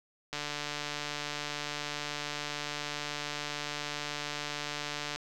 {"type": "click train", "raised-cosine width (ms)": 0.2, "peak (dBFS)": -18, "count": 711, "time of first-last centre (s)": [0.33, 5.16], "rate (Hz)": 147, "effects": []}